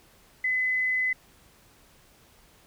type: tone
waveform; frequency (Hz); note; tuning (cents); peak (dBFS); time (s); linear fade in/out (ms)
sine; 2020; B6; +39; -23; 0.44-1.13; 5
effects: pink hiss -58 dBFS RMS until 2.66 s